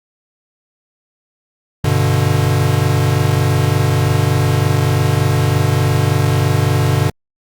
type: chord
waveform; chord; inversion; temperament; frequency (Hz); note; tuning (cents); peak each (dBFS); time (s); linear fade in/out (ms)
square; G major; none; equal; 98 / 123.47 / 146.83; G2 / B2 / D3; 0 / 0 / 0; -17; 1.84-7.1; 5
effects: Opus 48 kbps